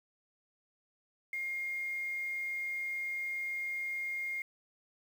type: tone with quantisation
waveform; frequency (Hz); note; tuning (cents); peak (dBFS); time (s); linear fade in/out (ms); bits
sine; 2129; C7; +30; -34; 1.33-4.42; 2; 9
effects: none